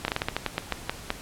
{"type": "slowing click train", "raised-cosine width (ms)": 0.3, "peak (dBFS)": -9, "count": 12, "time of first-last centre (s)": [0.05, 1.104], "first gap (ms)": 31, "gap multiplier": 1.21, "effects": ["pink hiss -42 dBFS RMS until 1.21 s", "low-pass 12000 Hz 12 dB/octave"]}